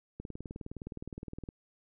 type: click train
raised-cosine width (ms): 3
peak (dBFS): -28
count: 26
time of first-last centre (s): 0.2-1.489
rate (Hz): 19.4
effects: none